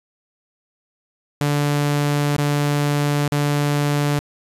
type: tone with dropouts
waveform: sawtooth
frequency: 145.5 Hz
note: D3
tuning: 16 cents flat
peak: -13 dBFS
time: 1.41-4.19 s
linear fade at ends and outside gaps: 0 ms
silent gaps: 2.366-2.383 / 3.279-3.32 s
effects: resampled to 32000 Hz + 8-bit